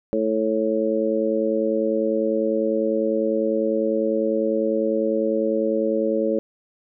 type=harmonic tone; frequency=110 Hz; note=A2; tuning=in tune; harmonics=2 / 3 / 4 / 5; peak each=-26 / -25 / -24 / -23 dBFS; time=0.13-6.39 s; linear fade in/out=0 ms; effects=none